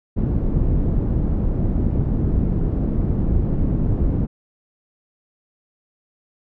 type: low-pass noise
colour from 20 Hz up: pink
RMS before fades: -19 dBFS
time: 0.16-4.27 s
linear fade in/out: 20 ms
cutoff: 250 Hz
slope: 12 dB/octave
effects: none